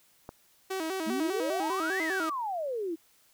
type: click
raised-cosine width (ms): 1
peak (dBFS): -26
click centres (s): 0.291
type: tone with vibrato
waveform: sawtooth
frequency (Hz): 349.2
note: F4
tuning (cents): 0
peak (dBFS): -27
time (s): 0.7-2.3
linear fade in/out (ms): 10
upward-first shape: square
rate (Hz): 5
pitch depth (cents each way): 150
type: exponential two-way sweep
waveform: sine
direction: up then down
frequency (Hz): 208.3 to 2093 to 312.1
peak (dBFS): -30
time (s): 1.06-2.96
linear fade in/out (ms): 20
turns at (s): 2.02
effects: white hiss -64 dBFS RMS until 3.33 s